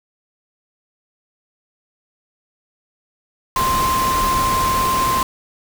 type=tone in noise; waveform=sine; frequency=1046.5 Hz; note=C6; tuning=in tune; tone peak=-16 dBFS; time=3.56-5.23 s; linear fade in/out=2 ms; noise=pink; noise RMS=-23 dBFS; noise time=3.56-5.23 s; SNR=+4 dB; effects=none

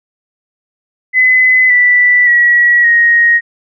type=tone with pitch steps; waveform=sine; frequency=2021 / 1971.4 / 1923.1 / 1875.9 Hz; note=B6 / B6 / B6 / A#6; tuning=+39 / -4 / -47 / +10 cents; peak=-5 dBFS; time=1.13-3.41 s; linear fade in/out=50 ms; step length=570 ms; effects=none

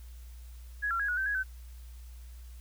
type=tone with pitch steps; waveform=sine; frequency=1670 / 1367 / 1651 / 1460 / 1551 / 1661 / 1529 Hz; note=G#6 / F6 / G#6 / F#6 / G6 / G#6 / G6; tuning=+9 / -37 / -11 / -24 / -19 / 0 / -44 cents; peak=-28 dBFS; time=0.82-1.436 s; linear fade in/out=20 ms; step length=88 ms; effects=added 60 Hz sine -44 dBFS peak until 2.6 s + white hiss -61 dBFS RMS until 2.6 s

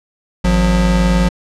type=tone pair together; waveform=square; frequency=53.31 / 179.3 Hz; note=G#1 / F3; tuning=+46 / +46 cents; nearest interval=octave + major sixth; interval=2100 cents; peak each=-14 dBFS; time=0.44-1.29 s; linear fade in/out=10 ms; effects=low-pass 8000 Hz 12 dB/octave

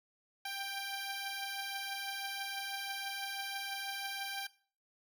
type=beating tone pair; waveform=10% pulse; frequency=784 / 790.1 Hz; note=G5 / G5; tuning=0 / +13 cents; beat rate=6.1 Hz; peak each=-37 / -31 dBFS; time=0.45-4.47 s; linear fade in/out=5 ms; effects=noise-tail reverb RT60 0.4 s tail -18 dB re dry

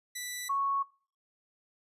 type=tone pair in turn; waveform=10% pulse / sine; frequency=1975.5 / 1106.6 Hz; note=B6 / C#6; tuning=0 / -3 cents; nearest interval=minor seventh; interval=1003 cents; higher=first; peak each=-27 dBFS; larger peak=neither; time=0.15-0.49 / 0.49-0.83 s; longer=neither; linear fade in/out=10 ms; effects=noise-tail reverb RT60 0.4 s tail -20 dB re dry + resampled to 32000 Hz

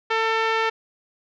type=tone with low-pass filter; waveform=5% pulse; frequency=447.5 Hz; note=A4; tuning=29 cents sharp; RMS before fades=-22 dBFS; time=0.1-0.7 s; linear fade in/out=10 ms; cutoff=1900 Hz; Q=0.73; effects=none

